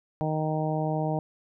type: harmonic tone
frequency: 155.56 Hz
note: D#3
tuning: in tune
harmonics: 1 / 2 / 3 / 4 / 5 / 6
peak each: -28 / -33 / -35 / -32 / -33 / -39 dBFS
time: 0.21-1.19 s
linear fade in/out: 0 ms
effects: none